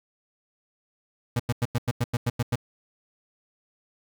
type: tone bursts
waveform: 35% pulse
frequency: 119.6 Hz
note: A#2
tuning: 45 cents sharp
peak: -20 dBFS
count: 10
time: 1.36-2.557 s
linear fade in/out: 5 ms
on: 36 ms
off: 93 ms
effects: 9-bit